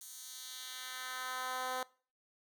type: tone with high-pass filter sweep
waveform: 10% pulse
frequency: 255.9 Hz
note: C4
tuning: 38 cents flat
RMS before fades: -42 dBFS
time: 0.01-1.83 s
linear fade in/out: 2 ms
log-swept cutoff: 7900 to 570 Hz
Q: 1.1
effects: noise-tail reverb RT60 0.4 s tail -22 dB re dry